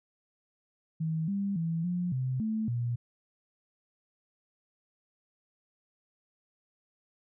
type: tone with pitch steps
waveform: sine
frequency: 160 / 198.9 / 164.8 / 177.5 / 129.2 / 219.1 / 119.7 Hz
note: D#3 / G3 / E3 / F3 / C3 / A3 / A#2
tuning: +49 / +25 / 0 / +28 / -21 / -7 / +46 cents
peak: -28 dBFS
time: 1-2.96 s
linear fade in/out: 10 ms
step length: 280 ms
effects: none